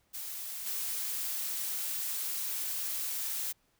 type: noise with level steps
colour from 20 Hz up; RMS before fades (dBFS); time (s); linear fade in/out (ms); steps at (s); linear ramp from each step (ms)
blue; -40 / -35; 0.13-3.53; 20; 0.66; 2
effects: pink hiss -72 dBFS RMS until 3.79 s